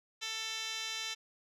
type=tone with band-pass filter; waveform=10% pulse; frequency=443.4 Hz; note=A4; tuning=13 cents sharp; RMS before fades=-39 dBFS; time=0.21-1.15 s; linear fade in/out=20 ms; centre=4300 Hz; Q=9.8; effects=none